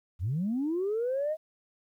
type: linear sweep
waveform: sine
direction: up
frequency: 74.1 to 640 Hz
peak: -26 dBFS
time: 0.19-1.37 s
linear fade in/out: 50 ms
effects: tanh soft clip ceiling -23 dBFS + 11-bit